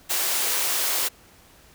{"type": "high-pass noise", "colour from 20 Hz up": "white", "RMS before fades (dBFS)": -24, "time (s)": [0.09, 1.09], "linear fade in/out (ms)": 20, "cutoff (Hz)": 340, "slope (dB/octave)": 24, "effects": ["pink hiss -53 dBFS RMS until 1.74 s"]}